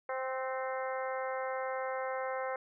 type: harmonic tone with a mistuned harmonic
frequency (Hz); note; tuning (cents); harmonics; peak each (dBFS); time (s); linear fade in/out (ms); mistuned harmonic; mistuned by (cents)
261.6; C4; 0; 2 / 3 / 4 / 5 / 6 / 7 / 8; -36 / -40 / -42 / -44 / -46 / -47 / -48; 0.09-2.56; 2; 6; -30
effects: none